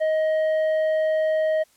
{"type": "tone with tanh clipping", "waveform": "sine", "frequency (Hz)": 628, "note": "D#5", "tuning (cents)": 16, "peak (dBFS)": -20, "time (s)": [0, 1.64], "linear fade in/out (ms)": 20, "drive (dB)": 6, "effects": ["white hiss -60 dBFS RMS until 1.76 s", "low-pass 12000 Hz 12 dB/octave"]}